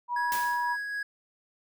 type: tone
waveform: sine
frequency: 968 Hz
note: B5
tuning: 35 cents flat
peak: -27 dBFS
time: 0.08-0.77 s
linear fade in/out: 50 ms
type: tone with tremolo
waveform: triangle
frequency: 1661.2 Hz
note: G#6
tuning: in tune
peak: -28 dBFS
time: 0.16-1.03 s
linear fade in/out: 5 ms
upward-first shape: sine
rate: 3.9 Hz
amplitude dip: 30%
type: noise with exponential decay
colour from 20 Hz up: white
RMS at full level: -33 dBFS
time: 0.32-0.83 s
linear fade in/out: 0 ms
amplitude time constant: 110 ms
effects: none